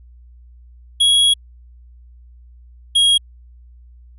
square tone pair in turn, 3322 / 3286 Hz, G#7 / G#7, 0 / -19 cents, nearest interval unison, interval 19 cents, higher first, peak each -11 dBFS, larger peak neither, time 1-1.34 / 2.95-3.18 s, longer first, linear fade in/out 10 ms, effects added 60 Hz sine -41 dBFS peak until 4.18 s + resampled to 24000 Hz

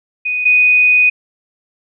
sine tone pair in turn, 2487 / 2487 Hz, D#7 / D#7, -1 / -1 cents, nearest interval unison, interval 0 cents, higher neither, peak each -15 / -7 dBFS, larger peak second, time 0.25-0.45 / 0.45-1.1 s, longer second, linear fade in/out 10 ms, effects none

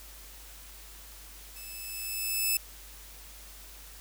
5% pulse tone with level ramp, 2616 Hz, E7, 14 cents flat, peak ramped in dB -35 to -15 dBFS, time 1.56-2.57 s, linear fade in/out 2 ms, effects added 50 Hz sine -50 dBFS peak until 4 s + white hiss -50 dBFS RMS until 4 s

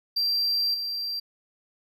triangle tone with level steps, 4717 Hz, D8, 7 cents sharp, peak -21 / -27 dBFS, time 0.16-1.2 s, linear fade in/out 10 ms, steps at 0.74 s, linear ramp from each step 5 ms, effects none

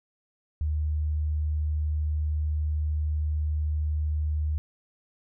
sine tone, 76.1 Hz, D#2, 38 cents flat, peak -24 dBFS, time 0.61-4.58 s, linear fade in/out 0 ms, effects none

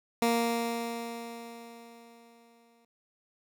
15% pulse tone with exponential decay, 233.1 Hz, A#3, in tune, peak -17 dBFS, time 0.22-2.85 s, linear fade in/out 2 ms, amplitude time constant 570 ms, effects none

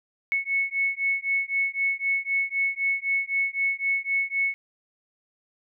sine beating tone pair, 2202 / 2205.9 Hz, C#7 / C#7, -12 / -9 cents, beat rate 3.9 Hz, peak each -26 dBFS, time 0.32-4.54 s, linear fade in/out 0 ms, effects none

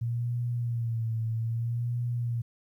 sine tone with vibrato, 116.54 Hz, A#2, in tune, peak -27 dBFS, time 0.01-2.42 s, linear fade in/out 10 ms, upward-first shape sine, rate 0.62 Hz, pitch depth 60 cents each way, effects 11-bit

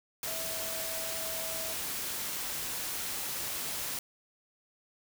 sine tone in noise, 650 Hz, E5, 24 cents flat, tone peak -42 dBFS, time 0.27-1.73 s, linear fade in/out 2 ms, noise white, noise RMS -36 dBFS, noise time 0.23-3.99 s, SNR -9 dB, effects none

